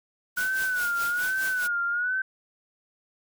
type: noise with tremolo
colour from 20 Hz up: white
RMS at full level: -35 dBFS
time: 0.36-1.68 s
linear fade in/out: 20 ms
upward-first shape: sine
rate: 4.8 Hz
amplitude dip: 70%
type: tone with vibrato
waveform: sine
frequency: 1467 Hz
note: F#6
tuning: 15 cents flat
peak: -24 dBFS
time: 0.37-2.22 s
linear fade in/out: 5 ms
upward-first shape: sine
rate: 1.2 Hz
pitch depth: 91 cents each way
effects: none